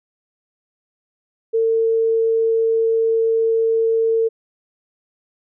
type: tone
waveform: sine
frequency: 451.5 Hz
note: A4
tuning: 45 cents sharp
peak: -14 dBFS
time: 1.53-4.29 s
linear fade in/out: 20 ms
effects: none